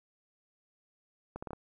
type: accelerating click train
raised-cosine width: 1 ms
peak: -26 dBFS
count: 5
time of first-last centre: 1.36-1.532 s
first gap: 65 ms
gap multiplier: 0.73
effects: 11-bit